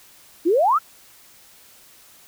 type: exponential sweep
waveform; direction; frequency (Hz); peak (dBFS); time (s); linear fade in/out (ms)
sine; up; 308.4 to 1400; -14; 0.45-0.79; 20
effects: white hiss -50 dBFS RMS until 2.27 s